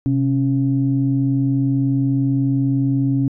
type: tone pair together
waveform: sine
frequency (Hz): 130 / 275.5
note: C3 / C#4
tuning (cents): -11 / -11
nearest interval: octave + minor second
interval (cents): 1300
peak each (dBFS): -17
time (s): 0.06-3.28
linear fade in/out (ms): 0
effects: tanh soft clip ceiling -7 dBFS